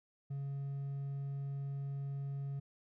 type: tone with hard clipping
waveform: triangle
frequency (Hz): 139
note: C#3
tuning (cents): +5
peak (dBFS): -38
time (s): 0.3-2.6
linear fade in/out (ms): 10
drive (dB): 5
effects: none